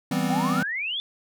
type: chord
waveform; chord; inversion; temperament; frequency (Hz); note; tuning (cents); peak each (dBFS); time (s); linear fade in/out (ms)
square; C major seventh; first; equal; 164.81 / 196 / 246.9 / 261.6; E3 / G3 / B3 / C4; 0 / 0 / 0 / 0; -29; 0.11-0.63; 5
type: exponential sweep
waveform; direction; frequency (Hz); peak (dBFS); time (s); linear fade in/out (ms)
sine; up; 729 to 3546; -26; 0.3-1; 0
effects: none